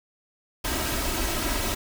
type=noise with comb filter; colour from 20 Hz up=pink; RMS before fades=-27 dBFS; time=0.64-1.75 s; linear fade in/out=10 ms; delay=3.1 ms; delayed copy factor=+0.6; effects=none